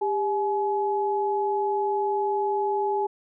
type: tone pair together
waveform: sine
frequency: 400 / 847.6 Hz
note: G4 / G#5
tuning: +35 / +35 cents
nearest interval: octave + minor second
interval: 1300 cents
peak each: -25 dBFS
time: 0.01-3.07 s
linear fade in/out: 10 ms
effects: none